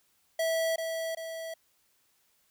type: tone with echo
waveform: square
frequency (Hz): 653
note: E5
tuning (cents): -17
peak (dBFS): -27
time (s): 0.39-0.76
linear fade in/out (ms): 5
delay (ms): 390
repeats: 2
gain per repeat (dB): -5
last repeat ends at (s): 1.54
effects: white hiss -70 dBFS RMS until 2.5 s